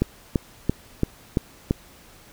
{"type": "click train", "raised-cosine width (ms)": 3, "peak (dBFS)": -6, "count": 6, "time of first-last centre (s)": [0.02, 1.709], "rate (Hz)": 2.96, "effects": ["pink hiss -50 dBFS RMS until 2.32 s"]}